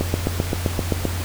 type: click train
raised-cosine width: 2 ms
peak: -6 dBFS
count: 9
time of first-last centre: 0.01-1.053 s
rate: 7.67 Hz
effects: added 88 Hz sine -24 dBFS peak until 1.24 s + pink hiss -31 dBFS RMS until 1.24 s